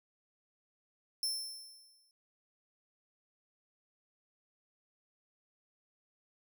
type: tone with exponential decay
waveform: sawtooth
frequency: 5340 Hz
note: E8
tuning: 22 cents sharp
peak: -28 dBFS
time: 1.23-2.11 s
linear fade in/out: 1 ms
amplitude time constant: 190 ms
effects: none